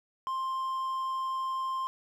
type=tone; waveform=triangle; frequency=1052 Hz; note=C6; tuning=9 cents sharp; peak=-28 dBFS; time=0.27-1.87 s; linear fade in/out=0 ms; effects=none